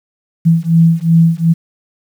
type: beating tone pair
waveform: sine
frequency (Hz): 164.1 / 166.8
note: E3 / E3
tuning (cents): -8 / +21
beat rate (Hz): 2.7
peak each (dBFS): -10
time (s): 0.45-1.54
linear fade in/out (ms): 20
effects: 7-bit